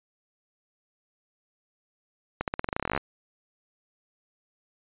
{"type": "accelerating click train", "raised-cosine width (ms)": 0.5, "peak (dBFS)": -12, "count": 18, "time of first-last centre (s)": [2.41, 2.977], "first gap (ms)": 68, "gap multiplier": 0.9, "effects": ["resampled to 8000 Hz"]}